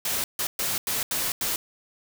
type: noise bursts at uneven times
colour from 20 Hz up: white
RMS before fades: -27 dBFS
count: 6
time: 0.05-0.24 / 0.39-0.47 / 0.59-0.78 / 0.87-1.03 / 1.11-1.32 / 1.41-1.56 s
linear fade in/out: 2 ms
effects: none